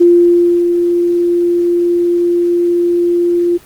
sine tone with ADSR envelope, 347.5 Hz, F4, 9 cents flat, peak -3 dBFS, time 0-3.58 s, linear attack 12 ms, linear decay 630 ms, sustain -6 dB, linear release 20 ms, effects pink hiss -41 dBFS RMS until 3.65 s + Opus 24 kbps

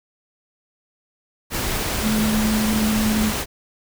sine tone in noise, 216.1 Hz, A3, 31 cents flat, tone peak -18 dBFS, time 2.01-3.33 s, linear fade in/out 50 ms, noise pink, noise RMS -24 dBFS, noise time 1.5-3.46 s, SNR +3 dB, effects none

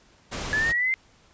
pink noise, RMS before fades -32 dBFS, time 0.31-0.73 s, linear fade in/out 20 ms
sine linear sweep, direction up, 1700 to 2104 Hz, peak -21 dBFS, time 0.53-0.94 s, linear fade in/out 0 ms
effects pink hiss -58 dBFS RMS until 1.33 s + resampled to 16000 Hz

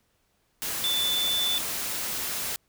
sine tone in noise, 3508 Hz, A7, 6 cents flat, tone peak -24 dBFS, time 0.84-1.58 s, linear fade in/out 0 ms, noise white, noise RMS -31 dBFS, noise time 0.62-2.56 s, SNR +4 dB, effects pink hiss -70 dBFS RMS until 2.68 s

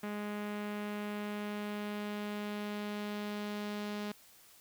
sawtooth tone with low-pass filter sweep, 207.7 Hz, G#3, in tune, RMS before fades -39 dBFS, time 0.03-4.12 s, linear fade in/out 5 ms, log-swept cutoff 2300 to 4500 Hz, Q 1.2, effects white hiss -60 dBFS RMS until 4.6 s

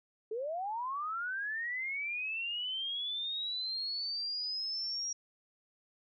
sine linear sweep, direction up, 417.3 to 5700 Hz, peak -34 dBFS, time 0.31-5.13 s, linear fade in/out 5 ms, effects none

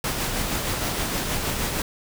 pink noise with tremolo, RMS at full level -25 dBFS, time 0.04-1.82 s, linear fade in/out 2 ms, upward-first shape sine, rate 6.4 Hz, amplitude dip 30%, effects none

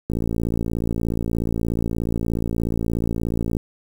click train, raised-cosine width 3 ms, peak -11 dBFS, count 198, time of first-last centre 0.1-3.568 s, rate 56.8 Hz, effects 7-bit

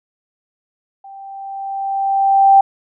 sine tone with level ramp, 784 Hz, G5, in tune, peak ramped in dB -34 to -4 dBFS, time 1.04-2.61 s, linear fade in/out 5 ms, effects none

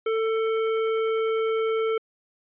sine tone with tanh clipping, 445.1 Hz, A4, 20 cents sharp, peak -24 dBFS, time 0.06-1.98 s, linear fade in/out 5 ms, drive 17 dB, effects resampled to 8000 Hz

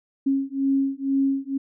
sine beating tone pair, 271.5 / 273.6 Hz, C#4 / C#4, -36 / -23 cents, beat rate 2.1 Hz, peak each -23 dBFS, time 0.26-1.58 s, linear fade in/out 10 ms, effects none

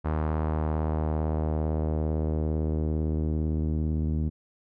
sawtooth tone with low-pass filter sweep, 77.78 Hz, D#2, in tune, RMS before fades -27 dBFS, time 0.04-4.3 s, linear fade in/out 20 ms, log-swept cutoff 1200 to 240 Hz, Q 1.4, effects none

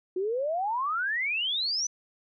sine exponential sweep, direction up, 356.4 to 6100 Hz, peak -26 dBFS, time 0.16-1.87 s, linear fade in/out 5 ms, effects none

